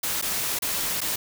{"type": "noise with dropouts", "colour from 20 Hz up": "white", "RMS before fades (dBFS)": -27, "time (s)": [0.03, 1.16], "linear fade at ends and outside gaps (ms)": 5, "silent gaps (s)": [[0.215, 0.223], [0.589, 0.621], [1.006, 1.014]], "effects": []}